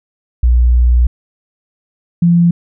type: tone pair in turn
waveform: sine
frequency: 60.4 / 171.73 Hz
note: B1 / F3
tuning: -38 / -29 cents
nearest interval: octave + tritone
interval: 1809 cents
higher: second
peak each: -6 dBFS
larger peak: neither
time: 0.43-1.07 / 2.22-2.51 s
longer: first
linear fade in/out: 5 ms
effects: none